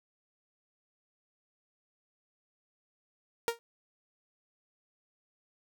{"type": "tone with exponential decay", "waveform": "sawtooth", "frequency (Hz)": 466.2, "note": "A#4", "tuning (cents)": 0, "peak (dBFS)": -20, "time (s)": [3.48, 3.59], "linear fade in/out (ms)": 0, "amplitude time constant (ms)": 23, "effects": []}